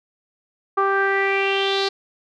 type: tone with low-pass filter sweep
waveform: sawtooth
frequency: 392 Hz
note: G4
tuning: in tune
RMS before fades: -20 dBFS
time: 0.77-1.89 s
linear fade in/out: 10 ms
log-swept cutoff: 1200 to 4400 Hz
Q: 5.4
effects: none